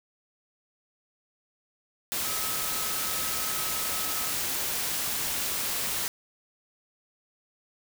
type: tone in noise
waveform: sine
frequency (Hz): 1283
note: E6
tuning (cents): -47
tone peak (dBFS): -40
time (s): 2.25-4.32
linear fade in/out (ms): 0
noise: white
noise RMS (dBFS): -30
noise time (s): 2.12-6.08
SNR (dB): -13
effects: none

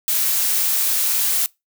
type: noise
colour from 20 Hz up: blue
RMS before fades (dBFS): -19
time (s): 0.08-1.46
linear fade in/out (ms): 0
effects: noise-tail reverb RT60 0.2 s tail -23 dB re dry

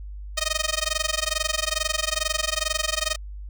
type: tone with amplitude modulation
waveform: 5% pulse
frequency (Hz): 622.3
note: D#5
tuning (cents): 0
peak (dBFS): -8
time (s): 0.37-3.16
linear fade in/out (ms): 10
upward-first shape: sine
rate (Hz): 22.3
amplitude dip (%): 100
effects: added 50 Hz sine -33 dBFS peak until 3.49 s + MP3 96 kbps

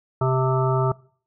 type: harmonic tone with a mistuned harmonic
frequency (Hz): 130.81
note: C3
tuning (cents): 0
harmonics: 1 / 3 / 5 / 7 / 9 / 10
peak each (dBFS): -20 / -25 / -27 / -28 / -30 / -30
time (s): 0.21-0.92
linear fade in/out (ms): 5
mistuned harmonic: 7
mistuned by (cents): -28
effects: noise-tail reverb RT60 0.5 s tail -23 dB re dry

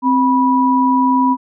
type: tone pair together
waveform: sine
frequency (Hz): 261.6 / 979.1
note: C4 / B5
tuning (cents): 0 / -15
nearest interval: octave + major seventh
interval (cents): 2285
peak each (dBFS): -13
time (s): 0.02-1.37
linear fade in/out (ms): 50
effects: none

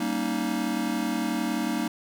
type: chord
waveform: square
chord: Eb dominant seventh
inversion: first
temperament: just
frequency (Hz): 194.45 / 233.3 / 280 / 311.1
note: G3 / Bb3 / Db4 / Eb4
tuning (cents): -14 / +2 / +18 / 0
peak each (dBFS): -34 / -30 / -34 / -31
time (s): 0-1.88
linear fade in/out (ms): 5
effects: none

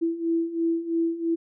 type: beating tone pair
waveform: sine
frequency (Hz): 330.2 / 333.2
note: E4 / E4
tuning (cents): +3 / +19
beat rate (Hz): 3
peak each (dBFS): -28 / -24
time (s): 0.01-1.36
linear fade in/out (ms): 20
effects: none

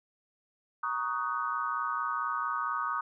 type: chord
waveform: sine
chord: D# minor seventh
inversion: second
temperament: just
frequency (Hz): 933.4 / 1120.1 / 1244.5 / 1493.4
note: A#5 / C#6 / D#6 / F#6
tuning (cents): +2 / +18 / 0 / +16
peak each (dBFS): -38 / -35 / -32 / -38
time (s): 0.83-3.01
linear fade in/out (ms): 5
effects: none

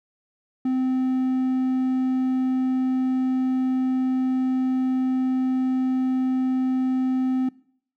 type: tone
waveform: triangle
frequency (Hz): 258.4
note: C4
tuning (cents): -21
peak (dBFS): -18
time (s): 0.65-7.49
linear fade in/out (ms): 5
effects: noise-tail reverb RT60 0.6 s tail -21 dB re dry

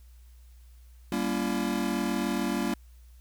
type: chord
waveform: square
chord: G diminished seventh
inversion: none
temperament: just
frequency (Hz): 196 / 235.2 / 282.2 / 338.7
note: G3 / Bb3 / Db4 / Fb4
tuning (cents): 0 / +16 / +31 / +47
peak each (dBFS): -33 / -32 / -34 / -34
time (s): 1.12-2.74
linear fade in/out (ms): 2
effects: added 60 Hz sine -49 dBFS peak until 3.2 s + white hiss -66 dBFS RMS until 3.2 s

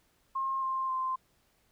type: tone with pitch steps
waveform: sine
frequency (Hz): 1069 / 1055.5 / 1042.2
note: C6 / C6 / C6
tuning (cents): +37 / +15 / -7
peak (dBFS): -29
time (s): 0.35-1.16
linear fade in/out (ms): 10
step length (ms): 270
effects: pink hiss -70 dBFS RMS until 1.71 s

